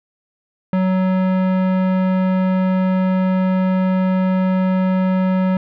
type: tone with tanh clipping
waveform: sine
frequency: 186.6 Hz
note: F#3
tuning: 15 cents sharp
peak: -16 dBFS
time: 0.73-5.57 s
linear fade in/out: 2 ms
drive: 18 dB
effects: none